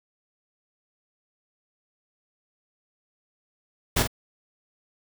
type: noise with echo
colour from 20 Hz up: pink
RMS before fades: -21 dBFS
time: 3.96-4.03 s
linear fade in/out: 10 ms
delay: 45 ms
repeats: 1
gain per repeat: -7 dB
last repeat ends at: 4.075 s
effects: none